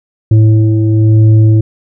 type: tone with frequency modulation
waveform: sine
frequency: 109 Hz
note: A2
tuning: 16 cents flat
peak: -4 dBFS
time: 0.31-1.61 s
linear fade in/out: 5 ms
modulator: 219 Hz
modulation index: 0.62
effects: none